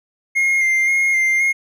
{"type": "tone with vibrato", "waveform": "triangle", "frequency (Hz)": 2122, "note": "C7", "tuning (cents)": 24, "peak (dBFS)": -12, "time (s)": [0.35, 1.53], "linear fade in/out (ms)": 20, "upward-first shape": "square", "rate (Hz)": 1.9, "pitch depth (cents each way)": 19, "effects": []}